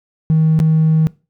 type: tone with dropouts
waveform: triangle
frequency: 158.3 Hz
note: D#3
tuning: 30 cents sharp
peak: -6 dBFS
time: 0.3-1.07 s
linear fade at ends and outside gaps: 0 ms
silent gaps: 0.591-0.601 s
effects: noise-tail reverb RT60 0.3 s tail -23 dB re dry + tanh soft clip ceiling -6 dBFS